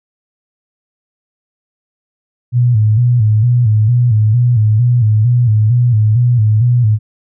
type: tone with vibrato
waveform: sine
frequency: 114.6 Hz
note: A#2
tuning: 29 cents flat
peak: -7 dBFS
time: 2.52-6.99 s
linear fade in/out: 50 ms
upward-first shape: square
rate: 2.2 Hz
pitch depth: 110 cents each way
effects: none